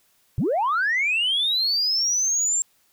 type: linear sweep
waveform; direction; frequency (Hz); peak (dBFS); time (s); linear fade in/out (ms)
sine; up; 91.7 to 7459; -18; 0.38-2.62; 0
effects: tanh soft clip ceiling -16 dBFS + white hiss -63 dBFS RMS until 2.92 s